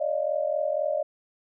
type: tone cluster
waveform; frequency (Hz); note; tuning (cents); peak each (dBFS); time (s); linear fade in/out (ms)
sine; 569 / 613 / 691; C#5 / D#5 / F5; +45 / -26 / -19; -28 / -26 / -34; 0-1.03; 10
effects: none